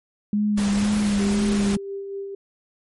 sine tone with vibrato, 205.6 Hz, G#3, 17 cents flat, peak -18 dBFS, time 0.33-1.77 s, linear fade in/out 2 ms, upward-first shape sine, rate 2 Hz, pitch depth 34 cents each way
pink noise, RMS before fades -30 dBFS, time 0.57-1.76 s, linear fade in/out 10 ms
sine tone with tremolo, 395.2 Hz, G4, 14 cents sharp, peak -27 dBFS, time 1.19-2.35 s, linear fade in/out 5 ms, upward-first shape sine, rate 4.3 Hz, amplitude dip 35%
effects MP3 48 kbps

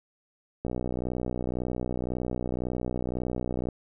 click train, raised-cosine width 2 ms, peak -17 dBFS, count 189, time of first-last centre 0.65-3.687 s, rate 61.9 Hz, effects none

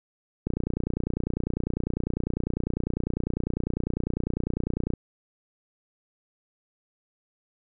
click train, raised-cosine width 3 ms, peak -13 dBFS, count 135, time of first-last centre 0.47-4.937 s, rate 30 Hz, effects none

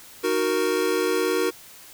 square chord, D# minor, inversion none, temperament equal, 311.1 / 370 / 466.2 Hz, D#4 / F#4 / A#4, 0 / 0 / 0 cents, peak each -29 / -25 / -25 dBFS, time 0.23-1.51 s, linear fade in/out 20 ms, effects white hiss -46 dBFS RMS until 1.93 s

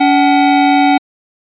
square tone pair together, 284.1 / 754 Hz, C#4 / F#5, +43 / +32 cents, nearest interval octave + perfect fourth, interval 1689 cents, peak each -11 dBFS, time 0-0.98 s, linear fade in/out 10 ms, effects resampled to 8000 Hz

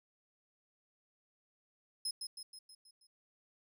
30% pulse tone with echo, 5130 Hz, E8, 48 cents flat, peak -31 dBFS, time 2.05-2.11 s, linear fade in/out 5 ms, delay 160 ms, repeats 6, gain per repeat -5 dB, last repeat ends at 3.07 s, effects none

